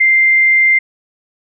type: tone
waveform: sine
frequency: 2093 Hz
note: C7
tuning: in tune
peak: -7 dBFS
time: 0-0.79 s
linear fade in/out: 10 ms
effects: none